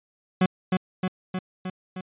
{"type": "tone with echo", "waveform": "40% pulse", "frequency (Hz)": 185, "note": "F#3", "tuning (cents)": 0, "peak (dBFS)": -16, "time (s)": [0.41, 0.46], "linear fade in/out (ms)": 5, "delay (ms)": 310, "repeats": 5, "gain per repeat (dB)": -3, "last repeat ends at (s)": 2.01, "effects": ["resampled to 8000 Hz"]}